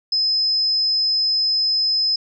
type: tone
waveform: sine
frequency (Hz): 5100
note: D#8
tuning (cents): +42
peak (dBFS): -16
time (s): 0.12-2.16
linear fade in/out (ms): 5
effects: none